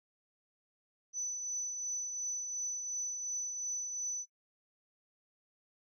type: tone with tremolo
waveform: sine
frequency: 5990 Hz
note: F#8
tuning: 20 cents sharp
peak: -32 dBFS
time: 1.13-4.26 s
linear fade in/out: 50 ms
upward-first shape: triangle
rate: 2.8 Hz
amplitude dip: 45%
effects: noise-tail reverb RT60 0.1 s tail -19 dB re dry + tanh soft clip ceiling -28 dBFS